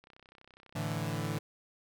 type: click train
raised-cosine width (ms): 0.3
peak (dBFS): -40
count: 28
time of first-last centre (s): 0.04-0.881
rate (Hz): 32.1
type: chord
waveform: sawtooth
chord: A suspended fourth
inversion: none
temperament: equal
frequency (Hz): 110 / 146.83 / 164.81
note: A2 / D3 / E3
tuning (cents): 0 / 0 / 0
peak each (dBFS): -33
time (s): 0.75-1.39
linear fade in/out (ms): 10
effects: none